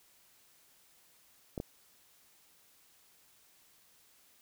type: clicks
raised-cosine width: 2 ms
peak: -23 dBFS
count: 2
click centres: 1.578 / 1.601 s
effects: white hiss -65 dBFS RMS until 4.41 s